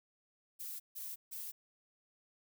violet noise bursts, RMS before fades -44 dBFS, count 3, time 0.59-1.52 s, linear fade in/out 20 ms, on 210 ms, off 150 ms, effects none

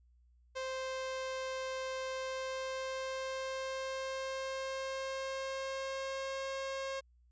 sawtooth tone with pitch glide, 523.3 to 538.6 Hz, C5 to C#5, 0 to -50 cents, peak -33 dBFS, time 0.55-7.01 s, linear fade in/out 20 ms, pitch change +50 cents, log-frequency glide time 2.12-6.52 s, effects added 60 Hz sine -63 dBFS peak until 7.31 s + resampled to 16000 Hz

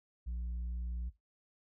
sine tone, 59.4 Hz, A#1, 33 cents sharp, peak -33 dBFS, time 0.26-1.1 s, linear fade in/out 20 ms, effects noise-tail reverb RT60 0.2 s tail -17 dB re dry + tanh soft clip ceiling -35 dBFS

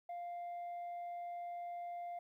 sine tone, 698.5 Hz, F5, in tune, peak -39 dBFS, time 0.09-2.19 s, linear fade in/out 5 ms, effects tanh soft clip ceiling -41 dBFS + 13-bit

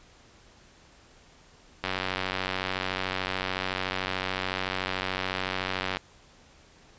click train, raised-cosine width 0.3 ms, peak -12 dBFS, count 388, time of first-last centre 1.84-5.97 s, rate 93.7 Hz, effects pink hiss -56 dBFS RMS until 6.98 s + resampled to 16000 Hz

